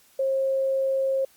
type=tone; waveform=sine; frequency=536 Hz; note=C5; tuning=42 cents sharp; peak=-21 dBFS; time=0.19-1.25 s; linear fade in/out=5 ms; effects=white hiss -58 dBFS RMS until 1.36 s + Opus 48 kbps